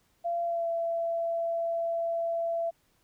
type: tone with pitch glide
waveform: sine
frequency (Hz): 685 to 671.3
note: F5 to E5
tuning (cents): -34 to +31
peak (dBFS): -27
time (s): 0.24-2.71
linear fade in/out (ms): 20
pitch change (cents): -35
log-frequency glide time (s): 0.44-0.67
effects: pink hiss -69 dBFS RMS until 3.03 s